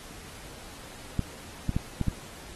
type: clicks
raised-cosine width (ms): 5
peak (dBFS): -13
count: 5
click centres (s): 1.193 / 1.693 / 1.765 / 2.013 / 2.083
effects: pink hiss -46 dBFS RMS until 2.55 s + AAC 32 kbps